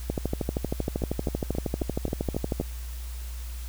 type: two click trains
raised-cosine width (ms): 2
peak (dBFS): -13 / -18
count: 33 / 7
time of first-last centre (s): 0.1-2.6 / 1.02-2.612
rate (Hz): 12.8 / 3.77
effects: added 60 Hz sine -33 dBFS peak until 3.68 s + white hiss -47 dBFS RMS until 3.68 s